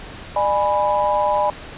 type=chord; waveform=sine; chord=G# diminished; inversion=second; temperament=equal with one note detuned; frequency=601.4 / 830.6 / 987.8 Hz; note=D5 / G#5 / B5; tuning=+41 / 0 / 0 cents; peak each=-20 dBFS; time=0.36-1.5 s; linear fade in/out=2 ms; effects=pink hiss -36 dBFS RMS until 1.77 s + resampled to 8000 Hz